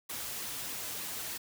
white noise with flanger, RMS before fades -39 dBFS, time 0.09-1.38 s, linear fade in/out 10 ms, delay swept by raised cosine 1.3 to 5.6 ms, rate 3.2 Hz, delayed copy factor -0.5, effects none

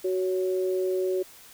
sine tone pair together, 372.1 / 558.1 Hz, F#4 / C#5, +10 / +12 cents, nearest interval perfect fifth, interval 702 cents, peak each -24 / -32 dBFS, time 0.04-1.23 s, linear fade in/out 10 ms, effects white hiss -50 dBFS RMS until 1.53 s

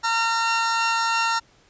sawtooth tone pair together, 915 / 1371 Hz, A#5 / F6, -32 / -32 cents, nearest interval perfect fifth, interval 700 cents, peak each -19 dBFS, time 0.03-1.4 s, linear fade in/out 20 ms, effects pink hiss -57 dBFS RMS until 1.69 s + resampled to 16000 Hz

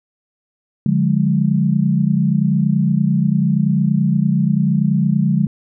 sine chord, D diminished, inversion none, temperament equal with one note detuned, 146.83 / 178.9 / 207.7 Hz, D3 / F3 / Ab3, 0 / +42 / 0 cents, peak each -17 dBFS, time 0.86-5.47 s, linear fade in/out 2 ms, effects none

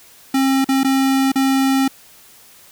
square tone with dropouts, 268.2 Hz, C4, 43 cents sharp, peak -14 dBFS, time 0.34-1.88 s, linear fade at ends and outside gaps 5 ms, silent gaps 0.645-0.688 / 0.834-0.845 / 1.319-1.356 s, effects white hiss -46 dBFS RMS until 2.71 s

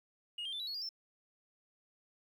sine tone with pitch steps, 2867 / 3181 / 3530 / 3916 / 4346 / 4822 / 5350 Hz, F7 / G7 / A7 / B7 / C#8 / D8 / E8, +45 / +25 / +5 / -15 / -35 / +45 / +25 cents, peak -36 dBFS, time 0.38-0.891 s, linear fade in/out 5 ms, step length 73 ms, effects tanh soft clip ceiling -36 dBFS + 12-bit

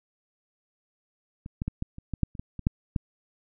clicks, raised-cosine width 5 ms, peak -26 / -17 / -16 / -17 / -28 / -18 / -10 / -30 / -21 / -23 / -9 / -13 dBFS, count 12, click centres 1.461 / 1.619 / 1.68 / 1.824 / 1.984 / 2.137 / 2.233 / 2.352 / 2.395 / 2.593 / 2.669 / 2.962 s, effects none

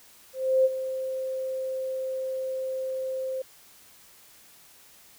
sine tone with ADSR envelope, 523.3 Hz, C5, in tune, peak -16 dBFS, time 0.33-3.42 s, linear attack 320 ms, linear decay 34 ms, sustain -12 dB, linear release 5 ms, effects white hiss -54 dBFS RMS until 5.18 s

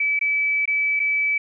sine tone with dropouts, 2300 Hz, D7, 37 cents flat, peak -18 dBFS, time 0-1.38 s, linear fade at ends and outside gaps 5 ms, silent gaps 0.192-0.211 / 0.656-0.676 / 0.995-0.999 s, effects none

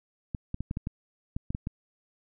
clicks, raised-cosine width 5 ms, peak -19 dBFS, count 10, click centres 0.348 / 0.544 / 0.606 / 0.711 / 0.771 / 0.871 / 1.365 / 1.505 / 1.549 / 1.671 s, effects none

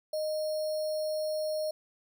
sine tone with sample-and-hold, 618 Hz, D#5, 12 cents flat, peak -29 dBFS, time 0.13-1.71 s, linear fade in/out 5 ms, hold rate 4900 Hz, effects none

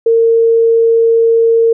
sine tone, 457.5 Hz, A#4, 32 cents flat, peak -6 dBFS, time 0.06-1.73 s, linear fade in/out 5 ms, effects none

